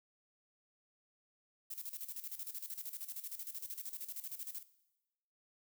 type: noise with tremolo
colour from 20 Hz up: violet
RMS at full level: -43 dBFS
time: 1.7-4.63 s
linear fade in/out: 10 ms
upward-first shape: square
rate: 13 Hz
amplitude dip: 75%
effects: noise-tail reverb RT60 1.0 s tail -18 dB re dry